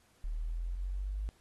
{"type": "linear sweep", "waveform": "sine", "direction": "up", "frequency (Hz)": [37.45, 51.7], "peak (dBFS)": -33, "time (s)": [0.24, 1.29], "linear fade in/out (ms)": 0, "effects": ["pink hiss -68 dBFS RMS until 1.4 s", "AAC 32 kbps"]}